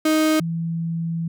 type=tone pair in turn; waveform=35% pulse / sine; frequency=312.1 / 165.9 Hz; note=D#4 / E3; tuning=+5 / +11 cents; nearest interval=major seventh; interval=1094 cents; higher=first; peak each=-14 / -22 dBFS; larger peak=first; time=0.05-0.4 / 0.4-1.28 s; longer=second; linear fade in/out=5 ms; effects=none